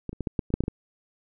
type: clicks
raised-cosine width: 3 ms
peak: -18 / -25 / -17 / -14 / -11 / -25 / -9 / -11 / -17 / -14 dBFS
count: 10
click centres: 0.093 / 0.13 / 0.207 / 0.272 / 0.392 / 0.504 / 0.54 / 0.606 / 0.638 / 0.681 s
effects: none